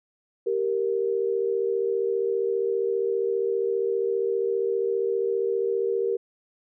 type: tone pair together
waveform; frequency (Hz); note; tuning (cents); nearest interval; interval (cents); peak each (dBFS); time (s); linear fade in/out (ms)
sine; 391.2 / 466.2; G4 / A#4; -4 / 0; minor third; 304; -25; 0.46-6.17; 10
effects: none